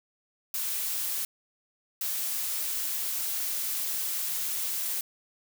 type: noise bursts at uneven times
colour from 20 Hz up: blue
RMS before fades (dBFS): -31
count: 2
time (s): 0.54-1.25 / 2.01-5.01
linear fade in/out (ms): 2
effects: none